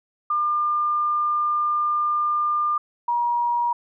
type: tone pair in turn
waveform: sine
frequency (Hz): 1200 / 954.1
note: D6 / A#5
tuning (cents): +37 / +40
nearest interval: major third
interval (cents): 397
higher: first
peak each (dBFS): -19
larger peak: neither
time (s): 0.3-2.78 / 3.08-3.73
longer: first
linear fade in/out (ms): 5
effects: none